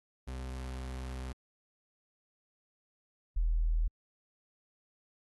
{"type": "tone pair in turn", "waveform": ["40% pulse", "sine"], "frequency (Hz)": [64.3, 40.31], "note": ["C2", "E1"], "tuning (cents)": [-30, -38], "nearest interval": "minor sixth", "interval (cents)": 808, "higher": "first", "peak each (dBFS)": [-37, -26], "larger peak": "second", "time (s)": [[0.27, 1.33], [3.36, 3.88]], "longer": "first", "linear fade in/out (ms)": 10, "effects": ["AAC 32 kbps"]}